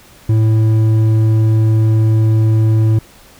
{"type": "tone with hard clipping", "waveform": "sine", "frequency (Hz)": 110, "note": "A2", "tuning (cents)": 0, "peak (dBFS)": -10, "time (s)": [0.29, 2.99], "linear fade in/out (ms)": 5, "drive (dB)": 6, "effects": ["pink hiss -43 dBFS RMS until 3.39 s"]}